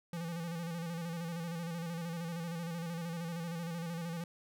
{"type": "tone with vibrato", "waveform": "square", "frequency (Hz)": 168.4, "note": "E3", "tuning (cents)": 37, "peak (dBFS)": -38, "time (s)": [0.13, 4.24], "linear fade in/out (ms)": 2, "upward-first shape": "square", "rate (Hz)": 13, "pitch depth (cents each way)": 45, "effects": []}